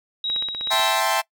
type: tone with tremolo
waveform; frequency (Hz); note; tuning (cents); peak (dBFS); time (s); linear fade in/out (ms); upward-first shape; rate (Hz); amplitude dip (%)
sine; 3829; A#7; +46; -21; 0.24-1; 2; sine; 2.4; 55
type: click train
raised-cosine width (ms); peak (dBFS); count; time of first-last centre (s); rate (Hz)
0.3; -18; 9; 0.3-0.797; 16.1
type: chord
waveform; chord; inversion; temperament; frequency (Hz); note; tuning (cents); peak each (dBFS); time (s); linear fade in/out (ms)
sawtooth; A minor seventh; second; equal; 659.3 / 784 / 880 / 1046.5; E5 / G5 / A5 / C6; 0 / 0 / 0 / 0; -21; 0.7-1.22; 20
effects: noise-tail reverb RT60 0.1 s tail -22 dB re dry